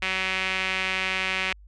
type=tone with band-pass filter; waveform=sawtooth; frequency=188.4 Hz; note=F#3; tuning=32 cents sharp; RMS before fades=-27 dBFS; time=0.02-1.53 s; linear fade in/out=5 ms; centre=2400 Hz; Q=2.9; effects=added 50 Hz sine -46 dBFS peak until 1.67 s + resampled to 22050 Hz